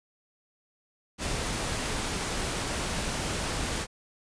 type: noise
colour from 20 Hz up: pink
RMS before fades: -31 dBFS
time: 1.18-3.87 s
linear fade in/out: 50 ms
effects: resampled to 22050 Hz